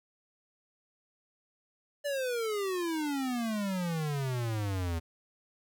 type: exponential sweep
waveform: square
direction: down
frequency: 587.3 to 80.7 Hz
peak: -31 dBFS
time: 2.04-5 s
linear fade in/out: 20 ms
effects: 11-bit